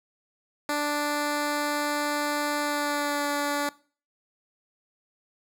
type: tone with pitch glide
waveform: 10% pulse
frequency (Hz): 293.7 to 288.8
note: D4 to D4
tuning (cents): 0 to -29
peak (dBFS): -17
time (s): 0.69-3.69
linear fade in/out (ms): 2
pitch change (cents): -29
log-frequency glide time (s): 2.6-3.27
effects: noise-tail reverb RT60 0.4 s tail -20 dB re dry